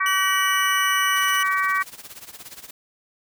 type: harmonic tone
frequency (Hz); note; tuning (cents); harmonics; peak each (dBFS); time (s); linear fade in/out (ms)
381; G4; -49; 3 / 4 / 5 / 6; -22 / -26 / -24 / -29; 0-1.83; 10
type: tone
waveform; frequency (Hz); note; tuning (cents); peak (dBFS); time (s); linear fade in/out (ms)
sawtooth; 2960; F#7; 0; -21; 0.06-1.43; 2
type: noise with tremolo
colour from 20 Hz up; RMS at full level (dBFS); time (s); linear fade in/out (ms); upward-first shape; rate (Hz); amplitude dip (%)
white; -38; 1.16-2.71; 5; sine; 17; 80
effects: none